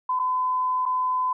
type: tone with dropouts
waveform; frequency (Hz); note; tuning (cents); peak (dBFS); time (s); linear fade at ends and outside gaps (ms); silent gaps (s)
sine; 1014; B5; +45; -21; 0.09-1.33; 5; 0.192-0.196 / 0.855-0.86
effects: none